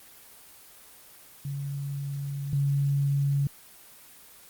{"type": "tone pair in turn", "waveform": "sine", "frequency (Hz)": [140.4, 140.4], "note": ["C#3", "C#3"], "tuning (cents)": [22, 22], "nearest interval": "unison", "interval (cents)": 0, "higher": "neither", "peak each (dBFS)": [-30, -22], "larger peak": "second", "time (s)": [[1.45, 2.53], [2.53, 3.47]], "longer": "first", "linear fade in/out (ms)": 2, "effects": ["white hiss -51 dBFS RMS until 4.49 s", "Opus 24 kbps"]}